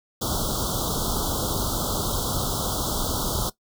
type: band-stop noise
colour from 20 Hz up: pink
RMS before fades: -26 dBFS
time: 0.21-3.5 s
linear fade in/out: 10 ms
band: 1400 to 3200 Hz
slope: 96 dB/octave
effects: noise-tail reverb RT60 0.1 s tail -17 dB re dry